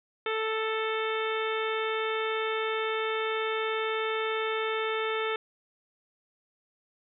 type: harmonic tone with a mistuned harmonic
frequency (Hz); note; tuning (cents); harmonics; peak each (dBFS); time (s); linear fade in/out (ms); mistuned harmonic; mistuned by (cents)
440.5; A4; +2; 1 / 2 / 3 / 4 / 5 / 6 / 7 / 8; -30 / -38 / -34 / -38 / -37 / -41 / -43 / -41; 0.26-5.36; 2; 8; +29
effects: none